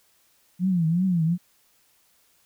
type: tone with vibrato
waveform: sine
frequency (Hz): 174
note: F3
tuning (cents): -6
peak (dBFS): -19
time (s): 0.59-1.38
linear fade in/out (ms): 50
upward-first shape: triangle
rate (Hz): 2.7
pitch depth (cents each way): 180
effects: white hiss -63 dBFS RMS until 2.45 s